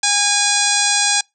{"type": "harmonic tone with a mistuned harmonic", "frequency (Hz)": 817, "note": "G#5", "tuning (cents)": -29, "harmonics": [1, 2, 3, 4, 5, 6, 7, 8, 9, 10], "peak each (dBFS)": [-23, -23, -23, -23, -23, -23, -23, -23, -23, -23], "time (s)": [0.03, 1.21], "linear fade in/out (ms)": 5, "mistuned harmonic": 4, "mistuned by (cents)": 66, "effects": ["noise-tail reverb RT60 0.2 s tail -26 dB re dry"]}